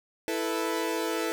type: chord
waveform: sawtooth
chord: E suspended fourth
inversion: none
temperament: equal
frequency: 329.6 / 440 / 493.9 Hz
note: E4 / A4 / B4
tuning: 0 / 0 / 0 cents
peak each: -27 / -28 / -30 dBFS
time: 0.28-1.32 s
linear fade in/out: 0 ms
effects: 9-bit